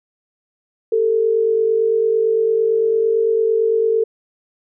sine tone pair together, 400.9 / 449.8 Hz, G4 / A4, +39 / +38 cents, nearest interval major second, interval 199 cents, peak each -21 / -14 dBFS, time 0.92-4.04 s, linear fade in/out 5 ms, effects none

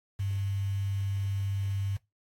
sine tone with quantisation, 98.6 Hz, G2, 11 cents sharp, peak -28 dBFS, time 0.19-1.97 s, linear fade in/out 10 ms, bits 8, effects noise-tail reverb RT60 0.2 s tail -20 dB re dry + AAC 64 kbps

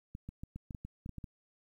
clicks, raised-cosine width 5 ms, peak -30 dBFS, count 11, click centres 0.151 / 0.29 / 0.435 / 0.56 / 0.708 / 0.748 / 0.85 / 1.061 / 1.093 / 1.183 / 1.242 s, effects 11-bit

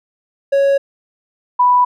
triangle / sine tone pair in turn, 554.4 / 987.8 Hz, C#5 / B5, 0 / 0 cents, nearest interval minor seventh, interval 1000 cents, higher second, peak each -8 dBFS, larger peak neither, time 0.52-0.78 / 1.59-1.85 s, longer neither, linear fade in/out 10 ms, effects none

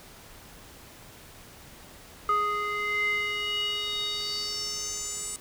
square tone with band-pass filter sweep, 415.3 Hz, G#4, in tune, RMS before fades -30 dBFS, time 2.29-5.36 s, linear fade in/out 0 ms, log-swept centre 1300 to 8400 Hz, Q 5.7, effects pink hiss -49 dBFS RMS until 5.4 s

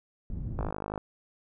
pink low-pass noise, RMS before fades -34 dBFS, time 0.3-0.71 s, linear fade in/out 2 ms, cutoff 140 Hz, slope 12 dB/octave
click train, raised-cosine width 1 ms, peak -20 dBFS, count 21, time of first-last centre 0.59-0.978 s, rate 51.6 Hz
effects none

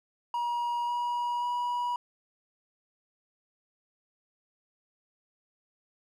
triangle tone with pitch steps, 955 / 962.8 / 970.6 Hz, A#5 / B5 / B5, +42 / -44 / -30 cents, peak -26 dBFS, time 0.34-1.96 s, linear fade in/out 2 ms, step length 540 ms, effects none

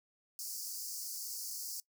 pink high-pass noise, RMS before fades -42 dBFS, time 0.39-1.8 s, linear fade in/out 0 ms, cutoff 4600 Hz, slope 96 dB/octave, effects noise-tail reverb RT60 0.1 s tail -21 dB re dry

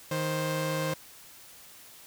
sawtooth tone pair together, 156.18 / 526 Hz, D#3 / C5, +7 / +9 cents, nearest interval octave + major sixth, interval 2102 cents, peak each -27 dBFS, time 0.11-0.94 s, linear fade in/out 5 ms, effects white hiss -51 dBFS RMS until 2.06 s

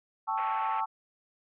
sine chord, A dominant seventh, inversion third, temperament equal with one note detuned, 779 / 880 / 1108.7 / 1318.5 Hz, G5 / A5 / C#6 / E6, -11 / 0 / 0 / 0 cents, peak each -36 / -30 / -34 / -36 dBFS, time 0.27-0.86 s, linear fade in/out 20 ms
white band-pass noise, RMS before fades -43 dBFS, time 0.37-0.81 s, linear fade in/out 10 ms, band 530 to 2600 Hz, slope 48 dB/octave
effects none

